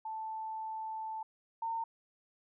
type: tone pair in turn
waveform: sine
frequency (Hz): 880 / 909.5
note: A5 / A#5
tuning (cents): 0 / -43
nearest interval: minor second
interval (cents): 57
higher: second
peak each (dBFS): -37 / -33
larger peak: second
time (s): 0.05-1.23 / 1.62-1.84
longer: first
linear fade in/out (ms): 5
effects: none